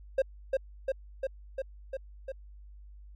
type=tone with echo; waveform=triangle; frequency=534 Hz; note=C5; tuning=35 cents sharp; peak=-20 dBFS; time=0.18-0.22 s; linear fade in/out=5 ms; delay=350 ms; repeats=6; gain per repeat=-2 dB; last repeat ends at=2.32 s; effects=added 50 Hz sine -47 dBFS peak until 3.15 s